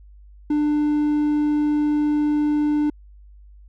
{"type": "tone", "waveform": "triangle", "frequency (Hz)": 297.6, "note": "D4", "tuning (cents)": 23, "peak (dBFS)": -15, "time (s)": [0.5, 2.9], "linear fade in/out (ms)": 5, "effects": ["added 50 Hz sine -43 dBFS peak until 3.68 s"]}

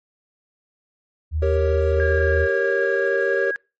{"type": "tone", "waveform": "sine", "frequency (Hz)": 77.78, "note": "D#2", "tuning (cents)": 0, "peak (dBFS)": -19, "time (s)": [1.31, 2.48], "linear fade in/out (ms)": 50}
{"type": "chord", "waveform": "triangle", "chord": "G diminished", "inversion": "none", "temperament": "equal", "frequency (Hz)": [392, 466.2, 554.4], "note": ["G4", "Bb4", "Db5"], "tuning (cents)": [0, 0, 0], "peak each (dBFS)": -21, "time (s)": [1.42, 3.51], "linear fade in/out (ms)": 5}
{"type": "tone with pitch glide", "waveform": "sine", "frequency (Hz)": [1631, 1645.2], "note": ["G#6", "G#6"], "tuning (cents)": [-32, -17], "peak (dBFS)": -23, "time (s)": [2, 3.56], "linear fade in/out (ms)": 0, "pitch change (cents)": 15, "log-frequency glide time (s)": [2.2, 3.36]}
{"effects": ["noise-tail reverb RT60 0.3 s tail -26 dB re dry", "MP3 32 kbps"]}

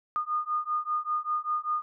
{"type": "beating tone pair", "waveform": "sine", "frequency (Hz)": [1221, 1226.1], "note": ["D#6", "D#6"], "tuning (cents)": [-33, -26], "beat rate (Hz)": 5.1, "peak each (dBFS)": -30, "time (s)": [0.16, 1.82], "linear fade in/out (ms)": 0, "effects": []}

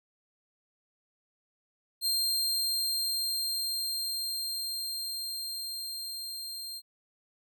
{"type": "tone with level ramp", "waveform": "sawtooth", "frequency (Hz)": 4186, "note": "C8", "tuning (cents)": 0, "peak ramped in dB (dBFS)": [-23, -35], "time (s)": [2.01, 6.82], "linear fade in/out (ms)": 50, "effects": []}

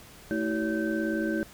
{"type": "tone cluster", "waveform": "sine", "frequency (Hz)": [221.9, 321.9, 379.9, 565, 1545], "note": ["A3", "E4", "F#4", "C#5", "G6"], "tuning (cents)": [15, -41, 46, 33, -26], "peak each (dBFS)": [-31, -29, -35, -35, -35], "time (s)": [0.31, 1.43], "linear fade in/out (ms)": 0, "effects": ["pink hiss -50 dBFS RMS until 1.53 s"]}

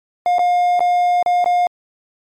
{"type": "tone with dropouts", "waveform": "triangle", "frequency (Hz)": 711, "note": "F5", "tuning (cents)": 31, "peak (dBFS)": -10, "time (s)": [0.26, 1.67], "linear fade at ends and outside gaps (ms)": 1, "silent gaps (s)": [[0.384, 0.392], [0.794, 0.805], [1.227, 1.261], [1.443, 1.459]], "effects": ["MP3 96 kbps"]}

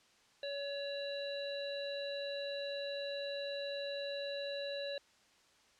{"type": "harmonic tone with a mistuned harmonic", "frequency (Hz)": 564, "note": "C#5", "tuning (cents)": 30, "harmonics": [1, 3, 5, 7], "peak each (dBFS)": [-39, -49, -50, -44], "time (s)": [0.43, 4.98], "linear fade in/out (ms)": 2, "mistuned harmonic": 5, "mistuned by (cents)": -28, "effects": ["white hiss -67 dBFS RMS until 5.79 s", "low-pass 6000 Hz 12 dB/octave"]}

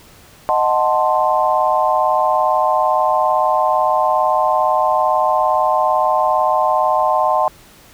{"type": "chord", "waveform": "sine", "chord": "D# diminished seventh", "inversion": "none", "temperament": "equal", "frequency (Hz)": [622.3, 740, 880, 1046.5], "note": ["D#5", "F#5", "A5", "C6"], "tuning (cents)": [0, 0, 0, 0], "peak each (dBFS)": -18, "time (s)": [0.49, 7.48], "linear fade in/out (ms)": 0, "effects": ["pink hiss -45 dBFS RMS until 7.93 s"]}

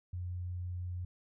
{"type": "tone", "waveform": "sine", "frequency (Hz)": 89.4, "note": "F2", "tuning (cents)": 41, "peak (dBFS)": -36, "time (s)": [0.13, 1.05], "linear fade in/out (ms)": 5, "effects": []}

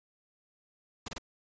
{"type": "noise bursts", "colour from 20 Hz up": "pink", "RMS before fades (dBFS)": -39, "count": 3, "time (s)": [1.06, 1.183], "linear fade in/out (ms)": 5, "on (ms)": 23, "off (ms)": 27, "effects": ["resampled to 16000 Hz"]}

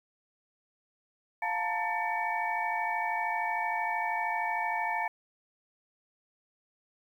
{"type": "tone cluster", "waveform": "sine", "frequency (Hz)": [704, 881, 934, 1784, 2264], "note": ["F5", "A5", "A#5", "A6", "C#7"], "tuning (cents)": [14, 2, 3, 23, 36], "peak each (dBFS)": [-36, -32, -37, -36, -36], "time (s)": [1.42, 5.08], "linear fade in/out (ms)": 5, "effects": ["10-bit"]}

